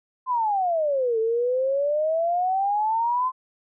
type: exponential two-way sweep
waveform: sine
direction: down then up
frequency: 1043 to 440 to 1043 Hz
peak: -20 dBFS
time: 0.26-3.32 s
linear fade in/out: 50 ms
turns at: 1.19 s
effects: none